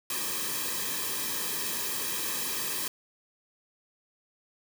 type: noise with comb filter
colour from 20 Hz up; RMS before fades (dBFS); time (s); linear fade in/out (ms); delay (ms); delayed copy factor
white; -32; 0.1-2.88; 2; 1.4; -0.85
effects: none